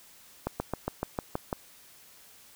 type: slowing click train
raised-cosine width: 1 ms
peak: -15 dBFS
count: 8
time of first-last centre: 0.47-1.528 s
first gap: 130 ms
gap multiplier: 1.05
effects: white hiss -55 dBFS RMS until 2.55 s